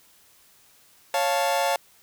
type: chord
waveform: 40% pulse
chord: Db augmented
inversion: none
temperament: equal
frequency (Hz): 554.4 / 698.5 / 880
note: Db5 / F5 / A5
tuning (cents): 0 / 0 / 0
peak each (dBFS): -25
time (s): 1.14-1.76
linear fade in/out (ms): 2
effects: white hiss -57 dBFS RMS until 2.02 s